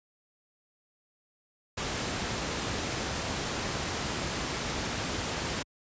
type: noise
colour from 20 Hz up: pink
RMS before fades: -32 dBFS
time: 1.77-5.63 s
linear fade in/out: 10 ms
effects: high-pass 60 Hz 12 dB/octave + resampled to 16000 Hz